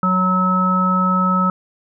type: harmonic tone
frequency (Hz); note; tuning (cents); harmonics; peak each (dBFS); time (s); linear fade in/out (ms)
185; F#3; 0; 1 / 3 / 5 / 7; -17 / -28 / -27 / -16; 0.03-1.5; 2
effects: none